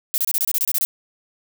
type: noise bursts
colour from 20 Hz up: violet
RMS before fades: -20 dBFS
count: 11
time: 0.14-0.85 s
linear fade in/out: 0 ms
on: 40 ms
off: 27 ms
effects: none